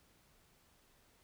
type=silence; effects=pink hiss -69 dBFS RMS until 1.23 s